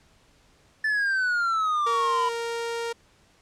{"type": "exponential sweep", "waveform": "triangle", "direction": "down", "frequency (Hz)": [1760, 987.8], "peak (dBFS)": -20, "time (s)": [0.84, 2.29], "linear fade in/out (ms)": 5}
{"type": "tone", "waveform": "sawtooth", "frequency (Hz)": 465.2, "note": "A#4", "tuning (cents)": -4, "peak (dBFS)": -24, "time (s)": [1.86, 2.93], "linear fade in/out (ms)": 10}
{"effects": ["pink hiss -60 dBFS RMS until 3.41 s", "low-pass 8000 Hz 12 dB/octave"]}